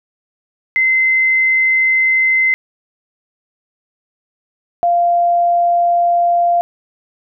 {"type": "tone pair in turn", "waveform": "sine", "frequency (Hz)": [2063, 694], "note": ["C7", "F5"], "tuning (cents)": [-25, -11], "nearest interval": "octave + perfect fifth", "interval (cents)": 1886, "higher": "first", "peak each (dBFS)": -10, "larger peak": "neither", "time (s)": [[0.76, 2.54], [4.83, 6.61]], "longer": "neither", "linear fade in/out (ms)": 0, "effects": []}